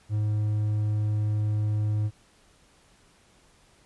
triangle tone, 105.9 Hz, G#2, 34 cents sharp, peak -21 dBFS, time 0.09-2.11 s, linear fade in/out 50 ms, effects pink hiss -60 dBFS RMS until 3.85 s + resampled to 24000 Hz

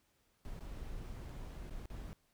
brown noise with dropouts, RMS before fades -45 dBFS, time 0.45-2.13 s, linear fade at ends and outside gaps 0 ms, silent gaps 0.592-0.607 / 1.288-1.293 / 1.696-1.707 / 1.856-1.902 s, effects pink hiss -75 dBFS RMS until 2.33 s

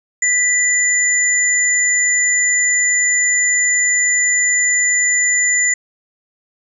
sine tone pair together, 1975.5 / 7034 Hz, B6 / A8, 0 / -1 cents, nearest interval octave + minor seventh, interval 2199 cents, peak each -15 dBFS, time 0.22-5.74 s, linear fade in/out 5 ms, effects none

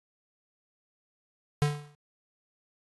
square tone with exponential decay, 146.83 Hz, D3, in tune, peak -20 dBFS, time 1.62-1.95 s, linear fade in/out 0 ms, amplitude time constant 71 ms, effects AAC 32 kbps

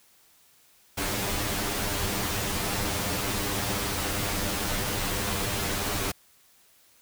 pink noise with comb filter, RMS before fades -29 dBFS, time 0.97-6.12 s, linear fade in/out 10 ms, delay 10 ms, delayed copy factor +0.85, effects white hiss -60 dBFS RMS until 7.01 s

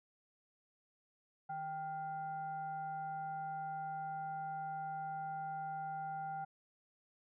sine tone with frequency modulation, 784 Hz, G5, in tune, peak -39 dBFS, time 1.49-6.45 s, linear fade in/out 10 ms, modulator 627 Hz, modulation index 0.48, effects none

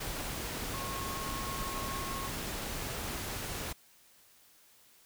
sine tone in noise, 1088 Hz, C#6, 33 cents flat, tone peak -40 dBFS, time 0.73-2.28 s, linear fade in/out 10 ms, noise pink, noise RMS -38 dBFS, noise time 0-3.73 s, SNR -5 dB, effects white hiss -62 dBFS RMS until 5.05 s

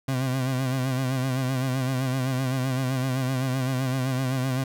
30% pulse tone with vibrato, 130.3 Hz, C3, 7 cents flat, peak -21 dBFS, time 0.08-4.64 s, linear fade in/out 5 ms, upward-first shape sine, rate 7.8 Hz, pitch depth 59 cents each way, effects none

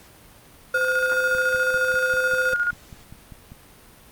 square tone, 513 Hz, C5, 34 cents flat, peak -25 dBFS, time 0.74-2.54 s, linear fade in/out 5 ms
sine tone with tremolo, 1429 Hz, F6, 39 cents sharp, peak -18 dBFS, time 0.74-2.71 s, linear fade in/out 5 ms, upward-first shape square, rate 14 Hz, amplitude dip 50%
click train, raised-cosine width 5 ms, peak -28 dBFS, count 12, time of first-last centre 1.35-3.52 s, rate 5.07 Hz
effects pink hiss -49 dBFS RMS until 4.11 s + Opus 48 kbps

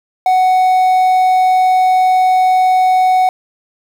triangle tone with quantisation, 743 Hz, F#5, 7 cents sharp, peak -6 dBFS, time 0.26-3.29 s, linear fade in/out 2 ms, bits 6, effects none

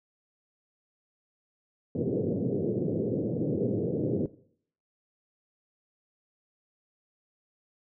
white band-pass noise, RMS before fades -29 dBFS, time 1.95-4.26 s, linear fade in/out 2 ms, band 100 to 490 Hz, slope 48 dB/octave, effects noise-tail reverb RT60 0.6 s tail -18 dB re dry

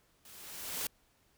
white noise with level ramp, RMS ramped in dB -55 to -35 dBFS, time 0.25-0.87 s, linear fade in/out 2 ms, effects pink hiss -70 dBFS RMS until 1.37 s

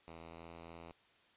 5% pulse tone with pitch glide, 82.41 to 83.66 Hz, E2 to E2, 0 to +26 cents, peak -39 dBFS, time 0.08-0.92 s, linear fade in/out 0 ms, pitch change +26 cents, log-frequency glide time 0.19-0.45 s, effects white hiss -68 dBFS RMS until 1.36 s + resampled to 8000 Hz

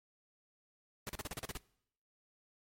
pink noise bursts, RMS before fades -41 dBFS, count 9, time 1.07-1.572 s, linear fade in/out 0 ms, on 22 ms, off 38 ms, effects noise-tail reverb RT60 0.7 s tail -22 dB re dry + MP3 64 kbps

